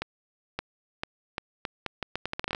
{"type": "accelerating click train", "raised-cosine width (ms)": 0.3, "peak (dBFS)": -14, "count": 16, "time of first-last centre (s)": [0.02, 2.549], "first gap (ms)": 570, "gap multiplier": 0.78, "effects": []}